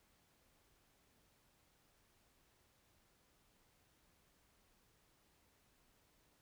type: silence
effects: pink hiss -74 dBFS RMS until 6.41 s